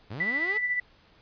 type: linear sweep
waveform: sawtooth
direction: up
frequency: 88.8 to 443.5 Hz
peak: -31 dBFS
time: 0.1-0.58 s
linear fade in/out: 10 ms
type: tone with tremolo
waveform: sine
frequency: 1976 Hz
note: B6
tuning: in tune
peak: -23 dBFS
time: 0.2-0.8 s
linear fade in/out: 5 ms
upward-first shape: sine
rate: 14 Hz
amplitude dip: 50%
effects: pink hiss -59 dBFS RMS until 1.21 s + resampled to 11025 Hz